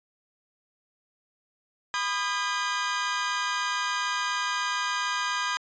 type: tone cluster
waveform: sawtooth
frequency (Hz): 995 / 1227 / 1617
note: B5 / D#6 / G#6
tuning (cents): +13 / -25 / -47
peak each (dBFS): -27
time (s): 1.94-5.57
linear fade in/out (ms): 0
effects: resampled to 16000 Hz